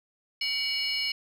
sine tone cluster, 2261 / 2921 / 4281 / 5220 Hz, C#7 / F#7 / C8 / E8, +34 / -23 / +39 / -18 cents, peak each -31 dBFS, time 0.41-1.12 s, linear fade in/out 5 ms, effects tanh soft clip ceiling -21 dBFS

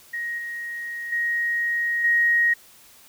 sine tone with level steps, 1881 Hz, A#6, 15 cents sharp, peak -26 / -29 / -21 / -16 dBFS, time 0.13-2.54 s, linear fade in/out 10 ms, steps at 0.38 / 1.12 / 2.04 s, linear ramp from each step 5 ms, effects white hiss -51 dBFS RMS until 3.08 s

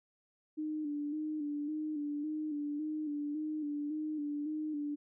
sine tone with vibrato, 299.9 Hz, D4, 36 cents sharp, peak -34 dBFS, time 0.57-4.96 s, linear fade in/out 20 ms, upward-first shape square, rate 1.8 Hz, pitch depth 43 cents each way, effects none

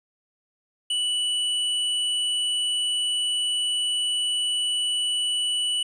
square tone, 2960 Hz, F#7, in tune, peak -23 dBFS, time 0.9-5.83 s, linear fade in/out 5 ms, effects resampled to 22050 Hz

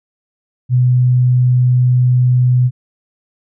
sine tone, 125.2 Hz, B2, 24 cents sharp, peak -8 dBFS, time 0.69-2.71 s, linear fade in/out 50 ms, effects none

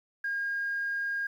sine tone, 1621 Hz, G#6, 42 cents flat, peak -28 dBFS, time 0.24-1.27 s, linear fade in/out 5 ms, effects tanh soft clip ceiling -24 dBFS + 10-bit

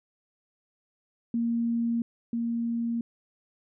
sine tone pair in turn, 233.1 / 233.1 Hz, A#3 / A#3, 0 / 0 cents, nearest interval unison, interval 0 cents, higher neither, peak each -24 / -26 dBFS, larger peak first, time 1.34-2.02 / 2.33-3.01 s, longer neither, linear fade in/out 2 ms, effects none

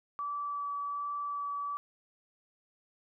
sine tone with vibrato, 1152 Hz, D6, 34 cents flat, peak -33 dBFS, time 0.19-1.77 s, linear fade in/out 0 ms, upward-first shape sine, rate 1.3 Hz, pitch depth 9 cents each way, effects none

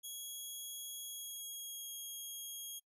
5% pulse tone with pitch glide, 3322 to 3276 Hz, G#7 to G#7, 0 to -24 cents, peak -36 dBFS, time 0.03-2.8 s, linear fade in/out 20 ms, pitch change -24 cents, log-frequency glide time 1.04-1.92 s, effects noise-tail reverb RT60 0.1 s tail -26 dB re dry + resampled to 32000 Hz

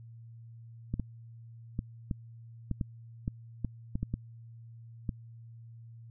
clicks, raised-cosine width 5 ms, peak -19 dBFS, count 12, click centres 0.94 / 0.997 / 1.791 / 2.112 / 2.713 / 2.812 / 3.279 / 3.647 / 3.955 / 4.03 / 4.14 / 5.092 s, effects added 115 Hz sine -47 dBFS peak until 6.1 s

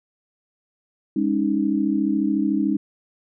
sine chord, Ab suspended fourth, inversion none, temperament equal with one note detuned, 204.4 / 277.2 / 311.1 Hz, Ab3 / Db4 / Eb4, -27 / 0 / 0 cents, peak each -23 / -23 / -22 dBFS, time 1.16-2.77 s, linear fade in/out 5 ms, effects none

